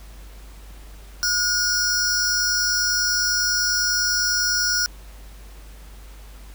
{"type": "tone cluster", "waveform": "square", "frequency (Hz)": [1444, 5230, 5700], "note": ["F#6", "E8", "F8"], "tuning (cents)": [-43, -15, 34], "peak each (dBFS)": -24, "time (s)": [1.23, 4.86], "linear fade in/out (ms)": 0, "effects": ["added 50 Hz sine -39 dBFS peak until 6.54 s", "pink hiss -49 dBFS RMS until 6.54 s"]}